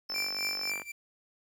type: tone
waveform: triangle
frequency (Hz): 5274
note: E8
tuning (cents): 0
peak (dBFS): -32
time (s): 0.09-0.71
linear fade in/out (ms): 10
type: click train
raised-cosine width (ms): 0.5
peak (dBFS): -26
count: 36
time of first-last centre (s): 0.1-0.819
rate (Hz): 48.7
type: tone with tremolo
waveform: 45% pulse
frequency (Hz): 2349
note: D7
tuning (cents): 0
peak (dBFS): -30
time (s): 0.14-0.92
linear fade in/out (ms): 10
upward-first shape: triangle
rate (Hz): 3.9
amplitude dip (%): 95
effects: high-pass 200 Hz 12 dB/octave + 10-bit